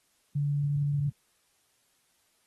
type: tone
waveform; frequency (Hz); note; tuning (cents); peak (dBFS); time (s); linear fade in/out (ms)
sine; 144.1; D3; -33; -25; 0.35-1.1; 10
effects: white hiss -70 dBFS RMS until 2.46 s + AAC 32 kbps